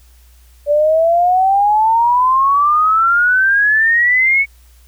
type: exponential sweep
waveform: sine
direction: up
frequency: 576 to 2236 Hz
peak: -9 dBFS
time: 0.66-4.46 s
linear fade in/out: 50 ms
effects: added 60 Hz sine -43 dBFS peak until 4.87 s + white hiss -53 dBFS RMS until 4.87 s